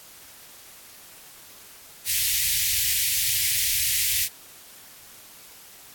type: band-stop noise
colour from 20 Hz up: white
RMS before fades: -23 dBFS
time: 2.05-4.29 s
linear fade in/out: 50 ms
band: 120 to 1900 Hz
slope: 48 dB/octave
effects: white hiss -47 dBFS RMS until 5.94 s + AAC 64 kbps